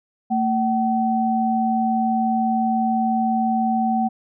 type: tone pair together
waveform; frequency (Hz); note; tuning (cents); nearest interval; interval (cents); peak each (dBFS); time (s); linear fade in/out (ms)
sine; 225.9 / 760; A3 / F#5; +46 / +46; octave + major sixth; 2100; -20 / -20; 0.3-4.09; 20
effects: none